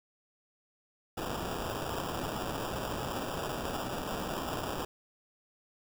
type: noise with sample-and-hold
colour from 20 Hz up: white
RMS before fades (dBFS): -36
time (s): 1.17-4.85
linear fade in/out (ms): 5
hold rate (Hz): 2100
effects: none